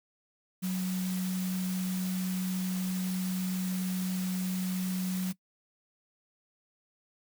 sine tone in noise, 185 Hz, F#3, in tune, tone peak -29 dBFS, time 0.62-5.33 s, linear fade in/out 20 ms, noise white, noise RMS -42 dBFS, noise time 0.62-5.33 s, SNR +10 dB, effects noise-tail reverb RT60 0.1 s tail -21 dB re dry

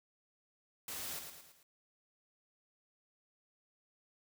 white noise with echo, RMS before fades -43 dBFS, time 0.88-1.19 s, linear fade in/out 2 ms, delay 110 ms, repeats 4, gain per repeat -6 dB, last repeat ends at 1.63 s, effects none

